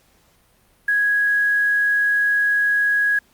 sine tone with quantisation, 1661 Hz, G#6, in tune, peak -15 dBFS, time 0.88-3.19 s, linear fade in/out 5 ms, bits 7, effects pink hiss -58 dBFS RMS until 3.33 s + Opus 48 kbps

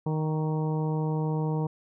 harmonic tone with a mistuned harmonic, 155.56 Hz, D#3, in tune, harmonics 1 / 2 / 3 / 4 / 5 / 6 / 7, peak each -26 / -35 / -34 / -44 / -41 / -39 / -49 dBFS, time 0.06-1.67 s, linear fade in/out 5 ms, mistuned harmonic 7, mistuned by +31 cents, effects none

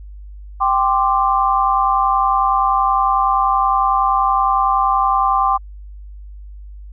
sine chord, G suspended fourth, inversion none, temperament just, 784 / 1045.3 / 1176 Hz, G5 / C6 / D6, 0 / -2 / +2 cents, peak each -17 dBFS, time 0.6-5.58 s, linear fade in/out 20 ms, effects added 50 Hz sine -32 dBFS peak until 6.92 s

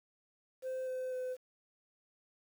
sine tone with pitch steps, 518 / 513.2 / 508.5 Hz, C5 / C5 / C5, -17 / -34 / -50 cents, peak -33 dBFS, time 0.62-1.37 s, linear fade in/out 50 ms, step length 250 ms, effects tanh soft clip ceiling -35 dBFS + 10-bit

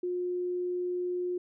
sine tone, 358 Hz, F4, 43 cents sharp, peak -29 dBFS, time 0.03-1.38 s, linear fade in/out 5 ms, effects none

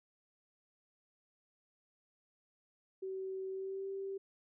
sine tone with pitch glide, 380.8 to 389.7 Hz, F#4 to G4, +50 to -10 cents, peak -38 dBFS, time 3.02-4.18 s, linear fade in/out 10 ms, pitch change +40 cents, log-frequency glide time 3.49-3.88 s, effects none

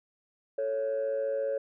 sine tone pair together, 440 / 554.4 Hz, A4 / C#5, 0 / 0 cents, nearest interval major third, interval 400 cents, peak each -32 / -27 dBFS, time 0.58-1.58 s, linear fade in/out 5 ms, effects tanh soft clip ceiling -24 dBFS

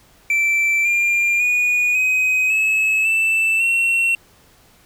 triangle tone with pitch steps, 2335 / 2395 / 2457 / 2520 / 2585 / 2651 / 2720 Hz, D7 / D7 / D#7 / D#7 / E7 / E7 / F7, -11 / +33 / -22 / +21 / -34 / +9 / -46 cents, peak -13 dBFS, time 0.3-4.15 s, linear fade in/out 2 ms, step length 550 ms, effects pink hiss -52 dBFS RMS until 4.85 s

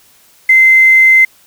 sine tone with quantisation, 2070 Hz, C7, 19 cents flat, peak -3 dBFS, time 0.49-1.25 s, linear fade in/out 5 ms, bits 5, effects white hiss -47 dBFS RMS until 1.46 s

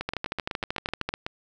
two click trains, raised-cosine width 0.3 ms, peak -12 / -14 dBFS, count 14 / 11, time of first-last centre 0.09-1.09 / 0.01-1.265 s, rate 13 / 7.97 Hz, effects none

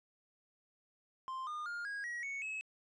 triangle tone with pitch steps, 1046.5 / 1216.1 / 1413.1 / 1642.1 / 1908.2 / 2217 / 2577 Hz, C6 / D#6 / F6 / G#6 / A#6 / C#7 / E7, 0 / -40 / +20 / -20 / +40 / 0 / -40 cents, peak -37 dBFS, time 1.28-2.61 s, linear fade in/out 0 ms, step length 190 ms, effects resampled to 22050 Hz

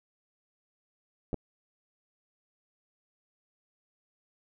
clicks, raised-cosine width 2 ms, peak -20 dBFS, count 2, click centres 1.331 / 1.343 s, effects none

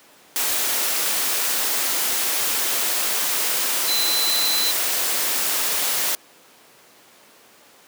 sine tone in noise, 4034 Hz, B7, 36 cents sharp, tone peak -21 dBFS, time 3.88-4.71 s, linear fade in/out 0 ms, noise white, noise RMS -22 dBFS, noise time 0.36-6.15 s, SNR -2 dB, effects pink hiss -50 dBFS RMS until 7.87 s + high-pass 300 Hz 12 dB/octave

